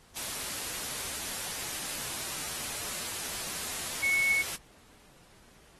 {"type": "tone in noise", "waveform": "sine", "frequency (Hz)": 2206, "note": "C#7", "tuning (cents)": -9, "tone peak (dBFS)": -24, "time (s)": [4.02, 4.43], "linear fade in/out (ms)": 20, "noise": "white", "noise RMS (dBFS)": -36, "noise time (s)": [0.15, 4.57], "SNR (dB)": 9, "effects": ["pink hiss -59 dBFS RMS until 5.79 s", "AAC 32 kbps"]}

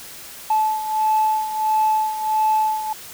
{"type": "beating tone pair", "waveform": "sine", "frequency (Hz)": [867, 868.5], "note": ["A5", "A5"], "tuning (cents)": [-26, -23], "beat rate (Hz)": 1.5, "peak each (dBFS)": [-17, -22], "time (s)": [0.5, 2.93], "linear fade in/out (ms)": 5, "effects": ["tanh soft clip ceiling -11 dBFS", "white hiss -38 dBFS RMS until 3.13 s"]}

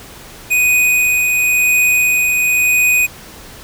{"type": "tone with tremolo", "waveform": "square", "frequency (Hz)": 2489, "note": "D#7", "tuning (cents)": 0, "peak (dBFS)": -10, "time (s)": [0.5, 3.07], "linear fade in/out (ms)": 20, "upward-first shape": "triangle", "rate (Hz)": 0.95, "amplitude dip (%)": 30, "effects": ["pink hiss -36 dBFS RMS until 3.63 s"]}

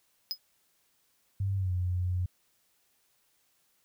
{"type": "tone with exponential decay", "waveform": "square", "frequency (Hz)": 5040, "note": "D#8", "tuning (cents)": 21, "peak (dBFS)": -26, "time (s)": [0.31, 0.38], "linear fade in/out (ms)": 0, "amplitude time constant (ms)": 15}
{"type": "tone with pitch glide", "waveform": "sine", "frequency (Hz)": [97.8, 90.2], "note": ["G2", "F#2"], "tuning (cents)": [-4, -44], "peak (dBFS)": -27, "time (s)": [1.4, 2.26], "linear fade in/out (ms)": 5, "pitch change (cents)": -140, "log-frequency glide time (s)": [1.56, 1.72]}
{"effects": ["white hiss -71 dBFS RMS until 3.84 s"]}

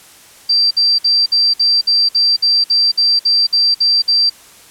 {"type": "tone bursts", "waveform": "sine", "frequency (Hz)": 4699, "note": "D8", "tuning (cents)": 0, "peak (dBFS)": -9, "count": 14, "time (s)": [0.49, 4.298], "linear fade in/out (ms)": 10, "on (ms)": 220, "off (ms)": 56, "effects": ["white hiss -42 dBFS RMS until 4.7 s", "low-pass 12000 Hz 12 dB/octave"]}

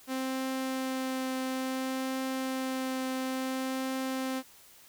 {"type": "tone with vibrato", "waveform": "sawtooth", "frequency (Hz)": 261.6, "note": "C4", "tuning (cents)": 0, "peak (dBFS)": -27, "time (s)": [0.07, 4.43], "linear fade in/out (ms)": 50, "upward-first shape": "triangle", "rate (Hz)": 0.58, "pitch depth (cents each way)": 10, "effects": ["white hiss -56 dBFS RMS until 4.88 s"]}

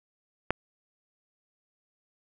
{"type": "click", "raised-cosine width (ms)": 0.5, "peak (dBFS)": -9, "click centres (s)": 0.506, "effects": []}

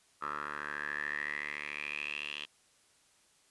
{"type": "tone with band-pass filter sweep", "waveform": "10% pulse", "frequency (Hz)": 73.7, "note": "D2", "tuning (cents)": 7, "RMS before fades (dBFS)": -39, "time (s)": [0.21, 2.46], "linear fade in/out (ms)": 20, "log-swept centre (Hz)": [1300, 3000], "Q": 9.3, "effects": ["white hiss -67 dBFS RMS until 3.5 s", "resampled to 24000 Hz"]}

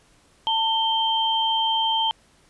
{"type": "tone pair together", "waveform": "sine", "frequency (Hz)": [894, 3140], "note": ["A5", "G7"], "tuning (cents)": [27, 2], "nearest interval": "octave + minor seventh", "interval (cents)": 2175, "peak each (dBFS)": -22, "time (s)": [0.47, 2.11], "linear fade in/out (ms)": 0, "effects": ["pink hiss -58 dBFS RMS until 2.49 s", "resampled to 24000 Hz"]}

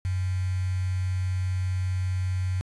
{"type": "tone with quantisation", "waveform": "sine", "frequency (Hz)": 92.5, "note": "F#2", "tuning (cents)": 0, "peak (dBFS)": -24, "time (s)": [0.05, 2.61], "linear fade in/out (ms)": 0, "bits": 7, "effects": ["resampled to 24000 Hz"]}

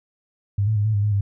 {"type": "tone with pitch steps", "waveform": "sine", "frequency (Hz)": [100.7, 109.1, 103.3, 109, 101.7, 104.9, 100.2], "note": ["G2", "A2", "G#2", "A2", "G#2", "G#2", "G2"], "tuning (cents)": [47, -14, -9, -16, -36, 18, 38], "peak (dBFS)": -17, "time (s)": [0.58, 1.21], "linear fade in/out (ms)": 5, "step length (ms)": 90, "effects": []}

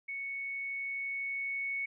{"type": "tone with level ramp", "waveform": "sine", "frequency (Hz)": 2217, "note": "C#7", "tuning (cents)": 0, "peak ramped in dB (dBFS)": [-36, -32], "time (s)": [0.08, 1.86], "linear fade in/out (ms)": 10, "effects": []}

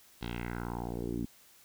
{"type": "tone with low-pass filter sweep", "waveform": "10% pulse", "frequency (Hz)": 59.1, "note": "A#1", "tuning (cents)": 24, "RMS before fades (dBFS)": -37, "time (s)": [0.21, 1.26], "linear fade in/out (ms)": 10, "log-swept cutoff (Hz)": [4000, 250], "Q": 2.9, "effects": ["white hiss -60 dBFS RMS until 1.64 s"]}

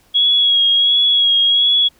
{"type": "tone with vibrato", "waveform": "sine", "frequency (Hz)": 3322, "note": "G#7", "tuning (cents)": 0, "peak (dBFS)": -10, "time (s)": [0.14, 1.89], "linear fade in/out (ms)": 20, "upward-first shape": "sine", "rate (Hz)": 1.4, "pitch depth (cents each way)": 29, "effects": ["pink hiss -54 dBFS RMS until 1.99 s"]}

